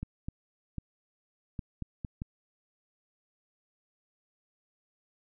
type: clicks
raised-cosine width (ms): 5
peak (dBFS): -23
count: 7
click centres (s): 0.03 / 0.285 / 0.783 / 1.592 / 1.823 / 2.048 / 2.219
effects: none